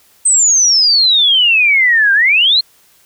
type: exponential two-way sweep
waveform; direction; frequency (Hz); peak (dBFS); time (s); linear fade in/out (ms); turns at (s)
sine; down then up; 8372 to 1568 to 4305; -7; 0.25-2.61; 10; 2.13
effects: white hiss -50 dBFS RMS until 3.05 s